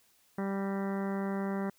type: harmonic tone with a mistuned harmonic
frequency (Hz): 196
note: G3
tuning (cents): 0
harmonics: 1 / 2 / 3 / 4 / 5 / 6 / 7 / 8 / 9 / 10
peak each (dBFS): -32 / -38 / -42 / -44 / -46 / -48 / -49 / -50 / -51 / -52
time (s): 0.38-1.7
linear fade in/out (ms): 5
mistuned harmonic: 9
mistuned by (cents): +47
effects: white hiss -67 dBFS RMS until 1.78 s